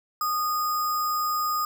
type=tone with sample-and-hold; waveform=sine; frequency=1231 Hz; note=D#6; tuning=19 cents flat; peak=-23 dBFS; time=0.21-1.65 s; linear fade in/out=2 ms; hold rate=6300 Hz; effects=none